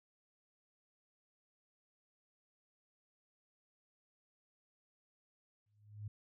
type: tone with exponential growth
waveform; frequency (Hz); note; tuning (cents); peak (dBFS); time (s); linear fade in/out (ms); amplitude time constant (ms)
sine; 104.7; G#2; +15; -39; 5.66-6.08; 5; 90
effects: none